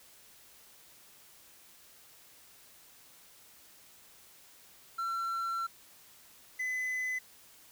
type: tone pair in turn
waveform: triangle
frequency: 1354 / 2015 Hz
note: E6 / B6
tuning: +46 / +34 cents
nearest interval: perfect fifth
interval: 688 cents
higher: second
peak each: -30 / -30 dBFS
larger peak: neither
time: 4.98-5.67 / 6.59-7.19 s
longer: first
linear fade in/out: 10 ms
effects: white hiss -58 dBFS RMS until 7.71 s